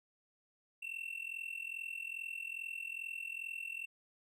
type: tone with amplitude modulation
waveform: triangle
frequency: 2700 Hz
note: E7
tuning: 41 cents sharp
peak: -35 dBFS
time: 0.82-3.86 s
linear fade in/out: 10 ms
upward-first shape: sine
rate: 42.4 Hz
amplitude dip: 85%
effects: none